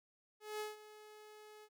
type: tone with ADSR envelope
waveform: sawtooth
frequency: 425.3 Hz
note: G#4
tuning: 41 cents sharp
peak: -35 dBFS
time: 0.4-1.69 s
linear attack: 200 ms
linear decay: 160 ms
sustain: -16 dB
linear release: 56 ms
effects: none